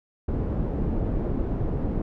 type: low-pass noise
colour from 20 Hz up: pink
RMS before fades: -26 dBFS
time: 0.28-2.02 s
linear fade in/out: 5 ms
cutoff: 420 Hz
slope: 12 dB/octave
effects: none